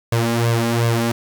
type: tone with flanger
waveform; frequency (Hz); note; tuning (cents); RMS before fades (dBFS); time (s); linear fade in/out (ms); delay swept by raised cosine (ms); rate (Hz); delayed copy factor
sawtooth; 116.54; A#2; 0; -18; 0.12-1.12; 5; 1.8 to 3.7; 2.7; +0.75
effects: 7-bit